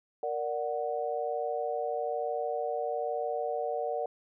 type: chord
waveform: sine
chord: Bb augmented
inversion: none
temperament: equal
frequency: 466.2 / 587.3 / 740 Hz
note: Bb4 / D5 / F#5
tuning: 0 / 0 / 0 cents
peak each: -34 dBFS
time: 0.23-4.06 s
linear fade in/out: 2 ms
effects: none